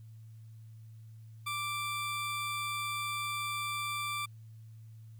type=tone; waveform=20% pulse; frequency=1174.7 Hz; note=D6; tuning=in tune; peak=-29 dBFS; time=1.46-4.26 s; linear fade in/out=10 ms; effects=added 111 Hz sine -48 dBFS peak until 5.19 s + white hiss -73 dBFS RMS until 5.19 s